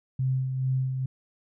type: tone with tremolo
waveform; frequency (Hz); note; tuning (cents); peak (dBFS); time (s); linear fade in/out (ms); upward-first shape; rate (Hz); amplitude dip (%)
sine; 130.81; C3; 0; -22; 0.19-1.06; 5; sine; 2.3; 45
effects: none